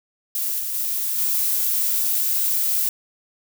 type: noise with level steps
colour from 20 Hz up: violet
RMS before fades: -24 / -27 / -24 / -21 dBFS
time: 0.35-2.89 s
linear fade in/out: 2 ms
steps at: 0.59 / 0.74 / 1.18 s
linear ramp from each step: 5 ms
effects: none